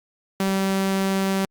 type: tone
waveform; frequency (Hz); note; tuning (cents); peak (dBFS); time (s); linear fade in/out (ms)
sawtooth; 193.2; G3; -25; -16; 0.4-1.45; 2
effects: Opus 48 kbps